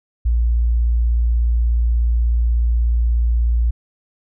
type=tone; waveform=sine; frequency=58.27 Hz; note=A#1; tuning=in tune; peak=-13 dBFS; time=0.25-3.71 s; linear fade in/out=10 ms; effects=none